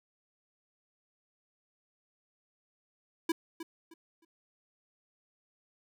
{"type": "tone with echo", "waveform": "square", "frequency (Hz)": 329.6, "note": "E4", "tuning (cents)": 0, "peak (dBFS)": -27, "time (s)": [3.29, 3.32], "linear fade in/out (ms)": 5, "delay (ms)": 310, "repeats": 3, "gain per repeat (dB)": -12, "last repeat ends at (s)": 4.25, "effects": []}